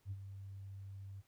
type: tone with ADSR envelope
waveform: sine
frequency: 97.8 Hz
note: G2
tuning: 4 cents flat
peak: -37 dBFS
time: 0.05-1.22 s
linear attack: 60 ms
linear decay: 47 ms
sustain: -9 dB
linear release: 25 ms
effects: tanh soft clip ceiling -35 dBFS + pink hiss -75 dBFS RMS until 1.27 s